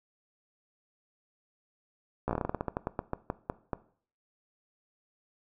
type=slowing click train; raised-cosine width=1 ms; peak=-16 dBFS; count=19; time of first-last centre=2.28-3.732 s; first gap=14 ms; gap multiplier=1.18; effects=noise-tail reverb RT60 0.5 s tail -18 dB re dry